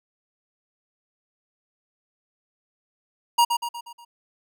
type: tone with echo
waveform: square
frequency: 946 Hz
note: A#5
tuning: 25 cents sharp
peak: -15 dBFS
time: 3.38-3.45 s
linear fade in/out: 10 ms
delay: 120 ms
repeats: 5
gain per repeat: -6 dB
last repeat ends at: 4.05 s
effects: none